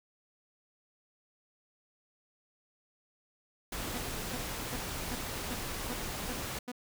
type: noise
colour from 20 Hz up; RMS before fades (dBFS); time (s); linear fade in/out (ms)
pink; -38; 3.72-6.59; 5
type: tone bursts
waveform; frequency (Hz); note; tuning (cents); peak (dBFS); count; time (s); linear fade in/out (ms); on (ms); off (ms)
sawtooth; 246.9; B3; 0; -33; 8; 3.94-6.718; 5; 41; 350
effects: none